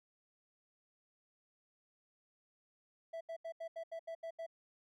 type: tone bursts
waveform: triangle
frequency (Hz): 659.3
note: E5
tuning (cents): 0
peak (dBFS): -39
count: 9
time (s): 3.13-4.465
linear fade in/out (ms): 10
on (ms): 79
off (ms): 78
effects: none